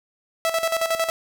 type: tone with tremolo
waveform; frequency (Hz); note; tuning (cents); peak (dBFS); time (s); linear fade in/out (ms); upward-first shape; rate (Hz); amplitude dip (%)
sawtooth; 657; E5; -6; -15; 0.45-1.1; 0; square; 11; 65
effects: none